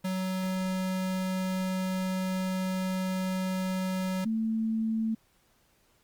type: tone pair in turn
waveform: square / sine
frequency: 186.9 / 222.3 Hz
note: F#3 / A3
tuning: +18 / +18 cents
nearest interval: minor third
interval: 300 cents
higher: second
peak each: -29 / -26 dBFS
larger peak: second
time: 0.04-4.25 / 4.25-5.15 s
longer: first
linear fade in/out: 10 ms
effects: pink hiss -67 dBFS RMS until 6.03 s + Opus 32 kbps